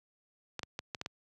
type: clicks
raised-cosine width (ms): 0.2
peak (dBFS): -19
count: 6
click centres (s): 0.593 / 0.632 / 0.791 / 0.948 / 1.014 / 1.061
effects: high-pass 80 Hz 12 dB/octave